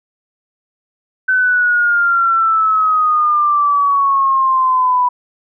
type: exponential sweep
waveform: sine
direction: down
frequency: 1525 to 985 Hz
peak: -10 dBFS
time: 1.28-5.09 s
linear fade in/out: 10 ms
effects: none